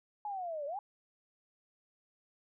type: linear two-way sweep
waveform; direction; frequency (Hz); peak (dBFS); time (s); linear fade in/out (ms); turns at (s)
sine; down then up; 850 to 554 to 850; -36; 0.25-0.79; 2; 0.66
effects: none